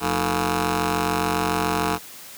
10% pulse ring-modulated tone, 133 Hz, C3, 29 cents sharp, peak -9 dBFS, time 0-1.99 s, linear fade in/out 50 ms, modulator 575 Hz, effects white hiss -41 dBFS RMS until 2.37 s + high-pass 80 Hz 12 dB/octave

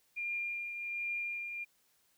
sine tone with tremolo, 2402 Hz, D7, 38 cents sharp, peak -33 dBFS, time 0.16-1.65 s, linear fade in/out 20 ms, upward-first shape triangle, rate 1.3 Hz, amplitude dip 50%, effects white hiss -72 dBFS RMS until 2.17 s

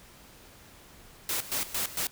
white noise with tremolo, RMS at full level -30 dBFS, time 1.29-2.07 s, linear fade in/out 2 ms, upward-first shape square, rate 4.4 Hz, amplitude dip 80%, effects pink hiss -53 dBFS RMS until 2.11 s

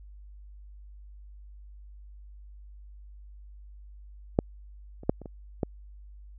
clicks, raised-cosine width 2 ms, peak -7 / -30 / -8 / -29 / -26 / -13 dBFS, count 6, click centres 4.389 / 5.034 / 5.095 / 5.217 / 5.258 / 5.632 s, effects added 50 Hz sine -45 dBFS peak until 6.38 s

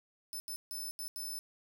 10% pulse tone bursts at uneven times, 5274 Hz, E8, in tune, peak -33 dBFS, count 5, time 0.33-0.4 / 0.48-0.56 / 0.71-0.91 / 0.99-1.08 / 1.16-1.39 s, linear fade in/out 0 ms, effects none

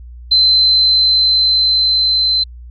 sine tone with level ramp, 4075 Hz, C8, 47 cents flat, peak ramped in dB -7 to -11 dBFS, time 0.31-2.44 s, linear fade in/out 10 ms, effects added 60 Hz sine -31 dBFS peak until 2.7 s

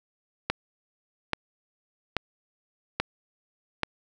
click train, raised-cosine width 0.3 ms, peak -8 dBFS, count 5, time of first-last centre 0.5-3.833 s, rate 1.2 Hz, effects none

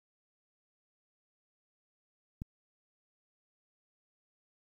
click, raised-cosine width 5 ms, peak -26 dBFS, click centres 2.419 s, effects 10-bit

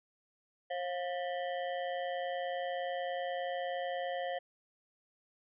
square ring-modulated tone, 622.3 Hz, D#5, in tune, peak -32 dBFS, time 0.7-4.39 s, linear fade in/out 10 ms, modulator 85.3 Hz, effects resampled to 8000 Hz

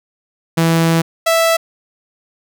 sawtooth tone pair in turn, 164.81 / 659.2 Hz, E3 / E5, 0 / 0 cents, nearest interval 2 octaves, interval 2400 cents, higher second, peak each -7 dBFS, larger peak neither, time 0.57-1.02 / 1.26-1.57 s, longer first, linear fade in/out 10 ms, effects none

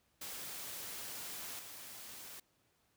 white noise with level steps, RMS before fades -45 / -50 dBFS, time 0.21-2.4 s, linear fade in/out 5 ms, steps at 1.59 s, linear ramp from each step 5 ms, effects pink hiss -75 dBFS RMS until 2.96 s + high-pass 60 Hz 12 dB/octave

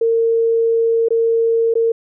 sine tone with dropouts, 457.4 Hz, A#4, 33 cents flat, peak -12 dBFS, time 0.01-1.92 s, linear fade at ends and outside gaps 5 ms, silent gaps 1.086-1.105 / 1.74-1.753 s, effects none

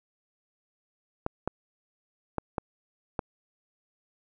clicks, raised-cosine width 1 ms, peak -14 dBFS, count 5, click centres 1.264 / 1.476 / 2.383 / 2.582 / 3.192 s, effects none

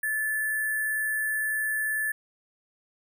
sine tone with sample-and-hold, 1739 Hz, A6, 21 cents flat, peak -25 dBFS, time 0.03-2.12 s, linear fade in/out 5 ms, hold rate 11025 Hz, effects none

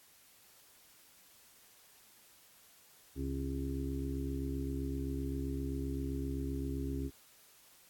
harmonic tone, 67.7 Hz, C#2, 40 cents flat, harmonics 1 / 2 / 4 / 5 / 6, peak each -38 / -42 / -39 / -45 / -46 dBFS, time 3.15-7.11 s, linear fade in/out 50 ms, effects white hiss -62 dBFS RMS until 7.89 s + AAC 64 kbps

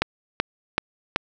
click train, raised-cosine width 0.3 ms, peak -3 dBFS, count 4, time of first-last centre 0.02-1.161 s, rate 2.63 Hz, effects none

